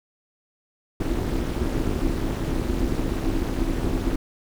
brown noise with amplitude modulation, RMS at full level -20 dBFS, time 1-4.16 s, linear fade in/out 5 ms, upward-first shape sine, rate 298 Hz, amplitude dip 100%, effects none

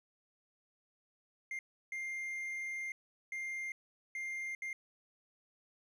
triangle tone bursts at uneven times, 2107 Hz, C7, 12 cents sharp, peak -36 dBFS, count 5, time 1.51-1.59 / 1.92-2.92 / 3.32-3.72 / 4.15-4.55 / 4.62-4.73 s, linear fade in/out 2 ms, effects resampled to 32000 Hz

